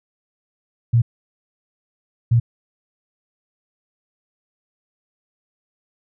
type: tone bursts at uneven times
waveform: sine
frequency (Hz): 117.4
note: A#2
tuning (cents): +13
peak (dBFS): -11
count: 2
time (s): 0.93-1.02 / 2.31-2.4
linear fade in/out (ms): 10
effects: none